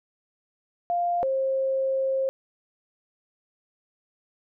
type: tone pair in turn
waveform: sine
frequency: 698.5 / 533.3 Hz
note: F5 / C5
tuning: 0 / +33 cents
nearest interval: perfect fourth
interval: 467 cents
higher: first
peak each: -22 dBFS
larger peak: neither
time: 0.9-1.23 / 1.23-2.29 s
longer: second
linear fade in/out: 0 ms
effects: none